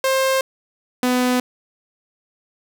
sawtooth tone pair in turn, 530 / 250.1 Hz, C5 / B3, +22 / +22 cents, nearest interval octave + minor second, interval 1300 cents, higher first, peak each -12 dBFS, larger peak neither, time 0.04-0.41 / 1.03-1.4 s, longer neither, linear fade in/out 2 ms, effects none

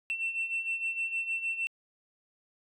sine beating tone pair, 2689 / 2695.5 Hz, E7 / E7, +34 / +38 cents, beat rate 6.5 Hz, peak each -35 / -30 dBFS, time 0.1-1.67 s, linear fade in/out 0 ms, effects tanh soft clip ceiling -26 dBFS

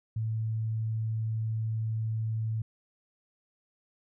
sine tone, 110.9 Hz, A2, 14 cents sharp, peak -28 dBFS, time 0.16-2.62 s, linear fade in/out 5 ms, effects none

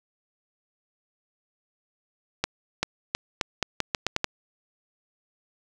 accelerating click train, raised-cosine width 0.2 ms, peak -6 dBFS, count 10, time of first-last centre 2.44-4.243 s, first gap 390 ms, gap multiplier 0.82, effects none

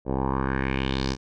10% pulse tone with low-pass filter sweep, 66.4 Hz, C2, 26 cents sharp, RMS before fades -26 dBFS, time 0.05-1.17 s, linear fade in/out 50 ms, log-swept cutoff 600 to 5800 Hz, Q 3.2, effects none

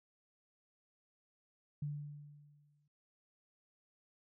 sine tone with exponential decay, 146.5 Hz, D3, 4 cents flat, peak -35 dBFS, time 1.82-2.88 s, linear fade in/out 5 ms, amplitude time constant 230 ms, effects none

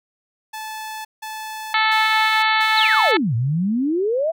sawtooth tone bursts, 870 Hz, A5, 20 cents flat, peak -25 dBFS, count 4, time 0.53-3.12 s, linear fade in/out 10 ms, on 520 ms, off 170 ms
harmonic tone, 437.3 Hz, A4, 11 cents flat, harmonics 2 / 3 / 4 / 5 / 6 / 7 / 8 / 9 / 10, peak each -20 / -22 / -21 / -22 / -29 / -30 / -27 / -29 / -32 dBFS, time 1.74-3.17 s, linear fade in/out 2 ms
sine exponential two-way sweep, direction down then up, 4633 to 110 to 680 Hz, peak -17 dBFS, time 2.76-4.32 s, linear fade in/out 20 ms, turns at 3.35 s
effects none

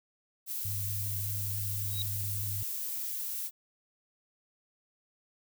violet noise, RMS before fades -36 dBFS, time 0.46-3.51 s, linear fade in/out 50 ms
sine tone, 100.8 Hz, G2, 49 cents sharp, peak -35 dBFS, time 0.65-2.63 s, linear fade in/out 0 ms
sine tone with exponential growth, 3830 Hz, A#7, 46 cents sharp, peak -30 dBFS, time 1.84-2.02 s, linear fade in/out 0 ms, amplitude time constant 39 ms
effects none

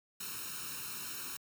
white noise with comb filter, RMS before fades -42 dBFS, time 0.2-1.37 s, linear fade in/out 5 ms, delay 0.74 ms, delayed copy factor +0.9, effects high-pass 100 Hz 12 dB/octave

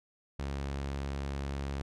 sawtooth tone, 69.3 Hz, C#2, in tune, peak -30 dBFS, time 0.39-1.82 s, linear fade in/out 5 ms, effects low-pass 7000 Hz 12 dB/octave

